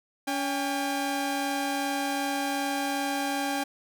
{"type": "tone pair together", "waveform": "sawtooth", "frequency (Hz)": [281.7, 802.5], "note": ["C#4", "G5"], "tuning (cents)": [28, 40], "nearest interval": "octave + tritone", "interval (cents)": 1812, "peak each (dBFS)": -26, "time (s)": [0.27, 3.64], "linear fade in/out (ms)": 10, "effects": []}